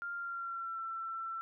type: tone with pitch glide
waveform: sine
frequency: 1396.9 to 1341.5 Hz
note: F6 to E6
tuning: 0 to +30 cents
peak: -37 dBFS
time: 0.02-1.41 s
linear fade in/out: 0 ms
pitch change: -70 cents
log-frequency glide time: 0.14-0.81 s
effects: none